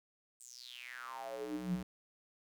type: tone with high-pass filter sweep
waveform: square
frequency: 61.74 Hz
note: B1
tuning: in tune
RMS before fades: -43 dBFS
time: 0.4-1.83 s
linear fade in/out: 5 ms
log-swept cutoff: 8400 to 130 Hz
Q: 7.6
effects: none